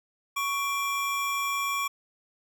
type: tone pair together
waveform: square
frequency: 1115.4 / 2361 Hz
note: C#6 / D7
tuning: +10 / +9 cents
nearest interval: octave + minor second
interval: 1299 cents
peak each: -29 / -32 dBFS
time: 0.36-1.88 s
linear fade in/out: 10 ms
effects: none